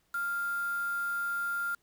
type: tone with quantisation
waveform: sine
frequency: 1396.9 Hz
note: F6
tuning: in tune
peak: -30 dBFS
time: 0.14-1.75 s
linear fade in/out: 5 ms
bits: 7
effects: pink hiss -72 dBFS RMS until 1.82 s